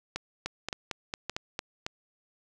two click trains, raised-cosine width 0.2 ms, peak -15 / -15 dBFS, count 4 / 6, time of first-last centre 0.16-1.865 / 0.46-1.591 s, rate 1.76 / 4.42 Hz, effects none

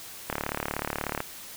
click train, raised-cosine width 0.5 ms, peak -13 dBFS, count 34, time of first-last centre 0.3-1.204 s, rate 36.5 Hz, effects white hiss -43 dBFS RMS until 1.56 s

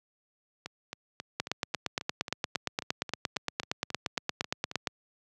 two click trains, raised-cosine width 0.2 ms, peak -11 / -20 dBFS, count 31 / 16, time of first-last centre 1.4-4.872 / 0.66-4.714 s, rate 8.64 / 3.7 Hz, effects high-pass 100 Hz 12 dB/octave

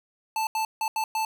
square tone bursts at uneven times, 880 Hz, A5, in tune, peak -25 dBFS, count 5, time 0.36-0.47 / 0.55-0.65 / 0.81-0.88 / 0.96-1.04 / 1.15-1.25 s, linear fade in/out 2 ms, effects none

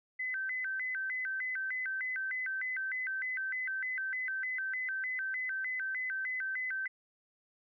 sine tone with vibrato, 1769 Hz, A6, 9 cents sharp, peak -33 dBFS, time 0.19-6.88 s, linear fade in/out 10 ms, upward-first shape square, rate 3.3 Hz, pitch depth 230 cents each way, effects none

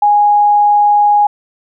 sine tone, 827 Hz, G#5, 8 cents flat, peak -6 dBFS, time 0.02-1.27 s, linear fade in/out 5 ms, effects none

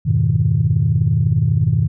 sine chord, F half-diminished seventh, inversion none, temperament equal, 87.31 / 103.83 / 123.47 / 155.56 Hz, F2 / Ab2 / Cb3 / Eb3, 0 / 0 / 0 / 0 cents, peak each -22 / -17 / -17 / -17 dBFS, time 0.05-1.88 s, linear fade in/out 20 ms, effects tanh soft clip ceiling -4 dBFS

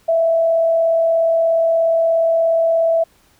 sine tone with frequency modulation, 660 Hz, E5, 2 cents sharp, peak -12 dBFS, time 0.08-3.04 s, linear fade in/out 10 ms, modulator 36.9 Hz, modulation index 0.25, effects pink hiss -55 dBFS RMS until 3.39 s

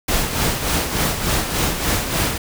pink noise with tremolo, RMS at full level -18 dBFS, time 0.08-2.38 s, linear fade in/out 5 ms, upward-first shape sine, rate 3.4 Hz, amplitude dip 55%, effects none

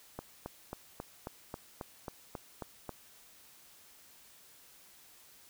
click train, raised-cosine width 1 ms, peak -25 dBFS, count 11, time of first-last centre 0.19-2.893 s, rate 3.7 Hz, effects white hiss -59 dBFS RMS until 5.49 s

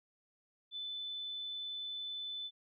sine tone, 3509 Hz, A7, 5 cents flat, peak -39 dBFS, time 0.71-2.51 s, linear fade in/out 50 ms, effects none

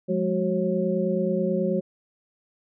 sine tone cluster, 178.8 / 208.1 / 371.8 / 543 Hz, F3 / G#3 / F#4 / C#5, +41 / +4 / +8 / -36 cents, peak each -27 dBFS, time 0.08-1.81 s, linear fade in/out 20 ms, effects none

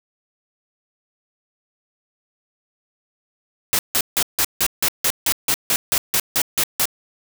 white noise bursts, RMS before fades -18 dBFS, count 15, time 3.73-6.855 s, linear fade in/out 0 ms, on 59 ms, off 160 ms, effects none

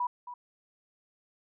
sine tone with echo, 978 Hz, B5, 17 cents flat, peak -27 dBFS, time 0-0.07 s, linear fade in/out 5 ms, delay 270 ms, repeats 1, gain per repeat -12 dB, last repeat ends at 0.34 s, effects none

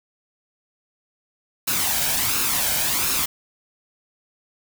white noise with flanger, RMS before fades -22 dBFS, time 1.67-3.26 s, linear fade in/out 10 ms, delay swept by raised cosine 0.75 to 1.32 ms, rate 1.4 Hz, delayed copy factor +0.5, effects none

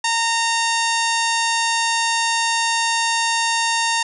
harmonic tone, 920 Hz, A#5, 23 cents flat, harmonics 1 / 2 / 3 / 4 / 5 / 6 / 7 / 8 / 10, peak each -21 / -24 / -26 / -27 / -28 / -29 / -29 / -30 / -31 dBFS, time 0.04-4.03 s, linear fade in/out 5 ms, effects none

